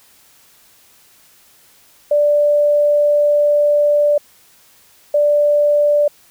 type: tone pair in turn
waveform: sine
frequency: 587.3 / 587.3 Hz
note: D5 / D5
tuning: 0 / 0 cents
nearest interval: unison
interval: 0 cents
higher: neither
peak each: -10 dBFS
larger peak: neither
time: 2.11-4.18 / 5.14-6.08 s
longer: first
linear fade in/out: 5 ms
effects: white hiss -50 dBFS RMS until 6.3 s